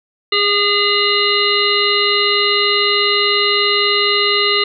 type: harmonic tone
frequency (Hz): 408.2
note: G#4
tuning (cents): -30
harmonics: 1 / 3 / 5 / 7 / 9 / 10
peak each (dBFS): -19 / -20 / -19 / -18 / -22 / -18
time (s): 0.32-4.64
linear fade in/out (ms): 5
effects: none